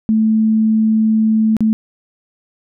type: tone with dropouts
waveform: sine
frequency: 219.3 Hz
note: A3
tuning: 6 cents flat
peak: -10 dBFS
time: 0.09-1.73 s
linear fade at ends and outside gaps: 0 ms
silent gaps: 1.567-1.606 s
effects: none